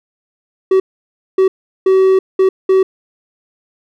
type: tone bursts at uneven times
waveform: triangle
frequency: 380 Hz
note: F#4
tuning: 46 cents sharp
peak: -5 dBFS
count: 5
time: 0.71-0.8 / 1.38-1.48 / 1.86-2.19 / 2.39-2.49 / 2.69-2.83 s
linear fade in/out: 5 ms
effects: none